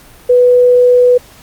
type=tone; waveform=sine; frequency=493.9 Hz; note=B4; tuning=in tune; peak=-4 dBFS; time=0.29-1.18 s; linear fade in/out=10 ms; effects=pink hiss -40 dBFS RMS until 1.42 s + Opus 48 kbps